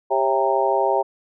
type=harmonic tone with a mistuned harmonic; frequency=132.1 Hz; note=C3; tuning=17 cents sharp; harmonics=3 / 4 / 5 / 6 / 7; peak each=-23 / -23 / -23 / -23 / -23 dBFS; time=0.1-1.03 s; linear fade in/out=20 ms; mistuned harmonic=4; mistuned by=+56 cents; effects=none